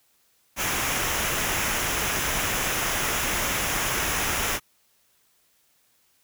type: noise with comb filter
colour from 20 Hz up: pink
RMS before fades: -26 dBFS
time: 0.56-4.6 s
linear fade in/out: 50 ms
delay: 0.23 ms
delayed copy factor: -0.55
effects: white hiss -65 dBFS RMS until 6.23 s